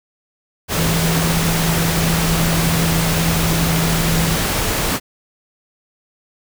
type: tone in noise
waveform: sine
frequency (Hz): 164.81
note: E3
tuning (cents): 0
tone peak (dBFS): -17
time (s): 0.75-4.38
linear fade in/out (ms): 50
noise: pink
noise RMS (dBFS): -19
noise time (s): 0.68-5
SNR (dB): -1
effects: none